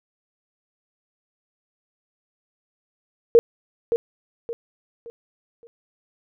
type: tone with echo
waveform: sine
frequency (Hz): 466.2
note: A#4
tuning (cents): 0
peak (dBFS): -8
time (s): 3.35-3.39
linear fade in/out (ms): 0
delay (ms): 570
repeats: 4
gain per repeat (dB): -9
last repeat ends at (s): 5.67
effects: none